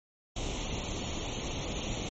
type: noise with comb filter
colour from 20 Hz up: pink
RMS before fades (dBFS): -35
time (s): 0.36-2.09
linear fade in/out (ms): 5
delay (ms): 0.31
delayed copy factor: +0.75
effects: MP3 32 kbps